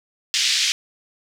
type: band-pass noise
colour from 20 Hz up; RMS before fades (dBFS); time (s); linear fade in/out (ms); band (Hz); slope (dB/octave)
white; -20; 0.34-0.72; 0; 2200 to 5800; 24
effects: none